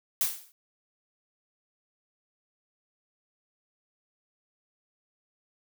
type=noise with exponential decay; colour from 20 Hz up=blue; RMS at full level=-23 dBFS; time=0.21-0.52 s; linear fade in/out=1 ms; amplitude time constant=66 ms; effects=none